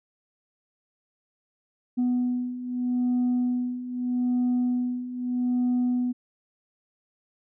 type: beating tone pair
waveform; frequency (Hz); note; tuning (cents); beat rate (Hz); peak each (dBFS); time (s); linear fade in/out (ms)
sine; 246.9 / 247.7; B3 / B3; 0 / +5; 0.8; -27 / -23; 1.97-6.13; 20
effects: tanh soft clip ceiling -19 dBFS